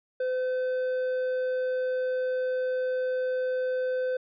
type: tone with hard clipping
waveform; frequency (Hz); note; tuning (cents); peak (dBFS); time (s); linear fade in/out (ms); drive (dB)
sine; 510; C5; -44; -27; 0.2-4.17; 5; 5
effects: resampled to 11025 Hz